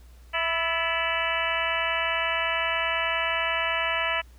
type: harmonic tone with a mistuned harmonic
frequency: 329.6 Hz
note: E4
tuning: in tune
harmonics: 2 / 3 / 4 / 5 / 6 / 7 / 8 / 9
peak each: -32 / -32 / -32 / -32 / -32 / -32 / -32 / -32 dBFS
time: 0.33-4.22 s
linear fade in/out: 20 ms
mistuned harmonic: 5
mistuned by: +70 cents
effects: added 60 Hz sine -47 dBFS peak until 4.38 s + pink hiss -60 dBFS RMS until 4.38 s